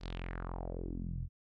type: tone with low-pass filter sweep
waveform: sawtooth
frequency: 43.65 Hz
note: F1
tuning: in tune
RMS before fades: -40 dBFS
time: 0-1.29 s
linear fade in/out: 50 ms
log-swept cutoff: 4900 to 98 Hz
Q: 3.4
effects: none